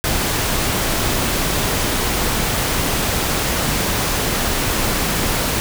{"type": "noise", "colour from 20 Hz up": "pink", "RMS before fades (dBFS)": -19, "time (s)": [0.04, 5.6], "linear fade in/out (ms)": 0, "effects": []}